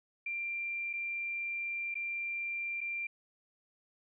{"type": "tone with dropouts", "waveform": "sine", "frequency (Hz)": 2372, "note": "D7", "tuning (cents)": 17, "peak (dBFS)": -34, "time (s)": [0.26, 3.07], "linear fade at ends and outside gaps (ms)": 5, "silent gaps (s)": [[0.931, 0.935], [1.943, 1.953], [2.807, 2.812]], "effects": []}